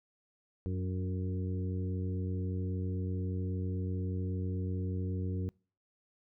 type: harmonic tone with a mistuned harmonic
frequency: 92.5 Hz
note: F#2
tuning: in tune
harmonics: 1 / 2 / 3 / 4 / 5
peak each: -33 / -39 / -43 / -45 / -47 dBFS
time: 0.66-5.49 s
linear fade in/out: 0 ms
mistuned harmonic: 3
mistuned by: +23 cents
effects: noise-tail reverb RT60 0.4 s tail -26 dB re dry